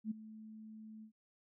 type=tone with ADSR envelope; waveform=sine; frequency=217.8 Hz; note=A3; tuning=17 cents flat; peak=-33 dBFS; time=0.04-1.12 s; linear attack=69 ms; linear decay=11 ms; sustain=-16 dB; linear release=92 ms; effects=none